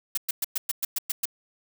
blue noise bursts, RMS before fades -26 dBFS, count 9, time 0.15-1.255 s, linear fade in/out 5 ms, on 25 ms, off 110 ms, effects none

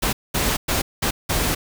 pink noise bursts at uneven times, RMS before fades -21 dBFS, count 5, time 0.02-0.13 / 0.34-0.57 / 0.68-0.82 / 1.02-1.11 / 1.29-1.55 s, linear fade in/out 10 ms, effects none

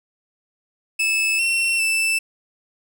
40% pulse tone with pitch steps, 2614 / 2713 / 2649 Hz, E7 / E7 / E7, -15 / +49 / +8 cents, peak -17 dBFS, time 0.99-2.19 s, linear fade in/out 10 ms, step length 400 ms, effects none

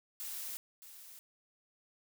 blue noise with echo, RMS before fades -42 dBFS, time 0.2-0.57 s, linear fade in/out 0 ms, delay 620 ms, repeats 1, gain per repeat -11 dB, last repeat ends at 1.19 s, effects none

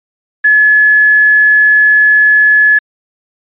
sine tone with quantisation, 1708 Hz, G#6, 48 cents sharp, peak -4 dBFS, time 0.44-2.79 s, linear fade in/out 10 ms, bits 4, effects resampled to 8000 Hz

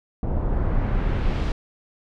brown noise with low-pass filter sweep, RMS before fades -22 dBFS, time 0.23-1.52 s, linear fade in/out 2 ms, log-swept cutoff 690 to 4600 Hz, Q 0.97, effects none

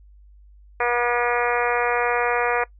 harmonic tone, 241 Hz, B3, 42 cents flat, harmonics 2 / 3 / 4 / 5 / 6 / 7 / 8 / 9 / 10, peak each -24 / -26 / -27 / -28 / -29 / -29 / -30 / -31 / -31 dBFS, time 0.8-2.64 s, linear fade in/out 5 ms, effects noise-tail reverb RT60 0.1 s tail -21 dB re dry + added 50 Hz sine -46 dBFS peak until 2.79 s

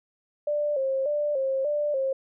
sine tone with vibrato, 562 Hz, C#5, 24 cents sharp, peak -23 dBFS, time 0.47-2.13 s, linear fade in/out 5 ms, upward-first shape square, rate 1.7 Hz, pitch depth 86 cents each way, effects none

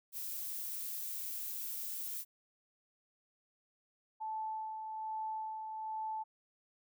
violet noise, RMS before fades -41 dBFS, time 0.12-2.25 s, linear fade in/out 50 ms
sine tone with tremolo, 874 Hz, A5, 12 cents flat, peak -36 dBFS, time 4.2-6.24 s, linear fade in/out 20 ms, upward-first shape sine, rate 1.2 Hz, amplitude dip 40%
effects none

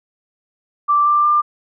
sine tone with pitch steps, 1172 / 1182.9 / 1193.9 Hz, D6 / D6 / D6, -4 / +12 / +28 cents, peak -11 dBFS, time 0.88-1.42 s, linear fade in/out 20 ms, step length 180 ms, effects none

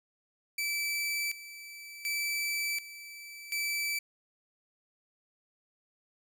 sawtooth tone with tremolo, 2317 Hz, D7, 24 cents flat, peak -27 dBFS, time 0.58-3.99 s, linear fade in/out 5 ms, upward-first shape square, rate 0.68 Hz, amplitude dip 80%, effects none

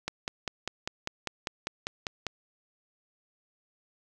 click train, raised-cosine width 0.2 ms, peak -14 dBFS, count 12, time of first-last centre 0.08-2.267 s, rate 5.03 Hz, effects none

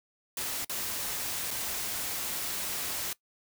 white noise with dropouts, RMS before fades -34 dBFS, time 0.37-3.13 s, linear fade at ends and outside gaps 2 ms, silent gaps 0.647-0.695 / 1.507-1.511 s, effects noise-tail reverb RT60 0.1 s tail -20 dB re dry

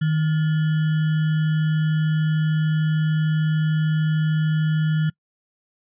sine tone with sample-and-hold, 155.56 Hz, D#3, in tune, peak -17 dBFS, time 0.01-5.1 s, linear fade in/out 10 ms, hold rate 1575 Hz, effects noise-tail reverb RT60 0.1 s tail -25 dB re dry + resampled to 8000 Hz

